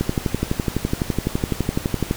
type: click train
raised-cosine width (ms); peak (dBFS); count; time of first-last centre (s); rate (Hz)
3; -6; 26; 0.01-2.111; 11.9
effects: pink hiss -34 dBFS RMS until 2.16 s